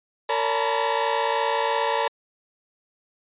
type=tone cluster; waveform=40% pulse; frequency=457.3 / 569 / 869 / 932 / 989 Hz; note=A#4 / C#5 / A5 / A#5 / B5; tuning=-33 / +45 / -22 / -1 / +2 cents; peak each=-27 dBFS; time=0.29-2.08 s; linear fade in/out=5 ms; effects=resampled to 8000 Hz